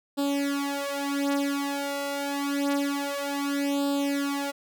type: tone with flanger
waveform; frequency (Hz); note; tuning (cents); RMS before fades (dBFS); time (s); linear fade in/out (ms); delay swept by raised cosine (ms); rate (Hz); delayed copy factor
sawtooth; 281.9; C#4; +29; -28; 0.17-4.52; 20; 0.24 to 5.04; 0.27; +1
effects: none